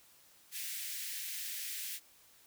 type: high-pass noise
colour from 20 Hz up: white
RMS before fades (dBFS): -41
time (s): 0.51-2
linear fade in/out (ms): 50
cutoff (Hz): 1700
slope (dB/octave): 48
effects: white hiss -63 dBFS RMS until 2.46 s